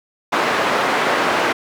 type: band-pass noise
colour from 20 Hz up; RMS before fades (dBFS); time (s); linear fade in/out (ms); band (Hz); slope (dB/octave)
white; -18; 0.32-1.53; 10; 270 to 1500; 12
effects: none